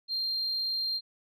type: tone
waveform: sine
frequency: 4186 Hz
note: C8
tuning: in tune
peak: -27 dBFS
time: 0.08-1.01 s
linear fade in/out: 50 ms
effects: tanh soft clip ceiling -25 dBFS